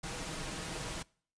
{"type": "noise with comb filter", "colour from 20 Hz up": "pink", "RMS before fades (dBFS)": -40, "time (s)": [0.03, 1.03], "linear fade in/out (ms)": 10, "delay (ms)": 6.3, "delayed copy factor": 0.5, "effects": ["noise-tail reverb RT60 0.5 s tail -24 dB re dry", "resampled to 22050 Hz"]}